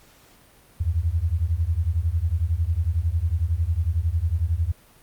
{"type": "beating tone pair", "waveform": "sine", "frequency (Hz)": [77.78, 88.78], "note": ["D#2", "F2"], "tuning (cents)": [0, 29], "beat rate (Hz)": 11, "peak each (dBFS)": -23, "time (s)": [0.8, 4.72], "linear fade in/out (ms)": 10, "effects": ["pink hiss -54 dBFS RMS until 5.02 s", "Opus 48 kbps"]}